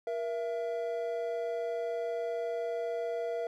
triangle tone pair together, 473.3 / 668 Hz, A#4 / E5, +26 / +23 cents, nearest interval tritone, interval 597 cents, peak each -32 / -33 dBFS, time 0.07-3.47 s, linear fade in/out 2 ms, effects none

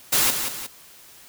white noise with echo, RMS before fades -19 dBFS, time 0.12-0.31 s, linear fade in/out 10 ms, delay 180 ms, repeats 2, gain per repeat -7 dB, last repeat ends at 0.67 s, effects white hiss -48 dBFS RMS until 1.28 s

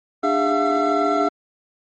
triangle tone cluster, 295.6 / 405.8 / 669 / 711 / 1346 Hz, D4 / G#4 / E5 / F5 / E6, +11 / -40 / +25 / +31 / +36 cents, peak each -21 dBFS, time 0.23-1.29 s, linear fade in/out 10 ms, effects MP3 32 kbps

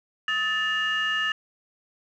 sine tone cluster, 1271 / 1758 / 2843 Hz, D#6 / A6 / F7, +36 / -2 / +30 cents, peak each -30 / -24 / -27 dBFS, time 0.28-1.32 s, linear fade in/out 2 ms, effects tanh soft clip ceiling -17 dBFS

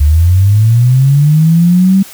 sine linear sweep, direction up, 70.2 to 196 Hz, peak -4 dBFS, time 0-2.03 s, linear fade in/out 10 ms, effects white hiss -33 dBFS RMS until 2.13 s

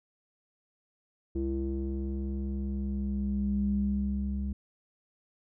square tone with low-pass filter sweep, 67.4 Hz, C#2, 48 cents flat, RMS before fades -31 dBFS, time 1.35-4.53 s, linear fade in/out 5 ms, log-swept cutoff 340 to 170 Hz, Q 6.4, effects none

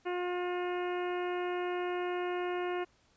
harmonic tone, 357.1 Hz, F4, 39 cents sharp, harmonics 1 / 2 / 3 / 4 / 5 / 6 / 7 / 8, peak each -33 / -39 / -43 / -45 / -47 / -49 / -50 / -51 dBFS, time 0.05-2.85 s, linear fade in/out 20 ms, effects pink hiss -68 dBFS RMS until 3.16 s + resampled to 16000 Hz

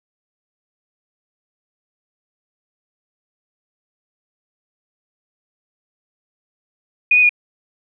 sine tone with pitch steps, 2465 / 2490 / 2440 Hz, D#7 / D#7 / D#7, -17 / +1 / -34 cents, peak -9 dBFS, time 7.11-7.293 s, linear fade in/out 5 ms, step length 61 ms, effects none

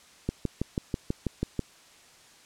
click train, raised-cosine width 3 ms, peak -14 dBFS, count 9, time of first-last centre 0.29-1.593 s, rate 6.14 Hz, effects white hiss -55 dBFS RMS until 2.45 s + low-pass 8000 Hz 12 dB/octave

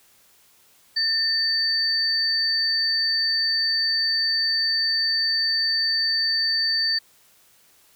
sine tone pair together, 1795 / 4580 Hz, A6 / D8, +34 / -44 cents, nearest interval octave + major third, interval 1622 cents, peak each -27 / -20 dBFS, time 0.96-6.99 s, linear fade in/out 10 ms, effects white hiss -57 dBFS RMS until 7.95 s

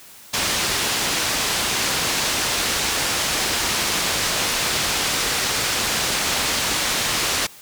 white low-pass noise, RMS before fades -22 dBFS, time 0.33-7.47 s, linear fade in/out 10 ms, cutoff 6300 Hz, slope 12 dB/octave, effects white hiss -44 dBFS RMS until 7.61 s

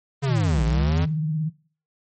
square linear two-way sweep, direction down then up, 144.2 to 55 to 89 Hz, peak -21 dBFS, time 0.22-1.06 s, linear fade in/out 20 ms, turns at 0.64 s
sine tone with vibrato, 155.56 Hz, D#3, in tune, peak -21 dBFS, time 0.28-1.5 s, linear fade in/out 20 ms, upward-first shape sine, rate 17 Hz, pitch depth 60 cents each way
effects noise-tail reverb RT60 0.4 s tail -19 dB re dry + MP3 32 kbps

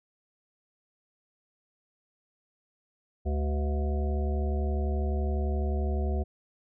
harmonic tone with a mistuned harmonic, 71.7 Hz, D2, 41 cents flat, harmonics 1 / 3 / 5 / 7 / 9 / 10, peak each -26 / -37 / -37 / -42 / -42 / -42 dBFS, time 3.25-6.24 s, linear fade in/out 20 ms, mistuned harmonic 5, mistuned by +91 cents, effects none

